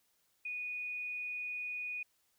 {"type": "tone", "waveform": "sine", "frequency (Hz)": 2470, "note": "D#7", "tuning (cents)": -13, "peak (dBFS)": -37, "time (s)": [0.45, 2.03], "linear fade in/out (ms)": 5, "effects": ["white hiss -75 dBFS RMS until 2.38 s"]}